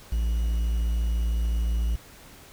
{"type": "tone with quantisation", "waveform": "triangle", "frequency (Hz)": 56.9, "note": "A#1", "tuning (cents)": -41, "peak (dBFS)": -20, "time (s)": [0.12, 1.96], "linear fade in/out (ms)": 5, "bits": 8, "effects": ["pink hiss -49 dBFS RMS until 2.52 s"]}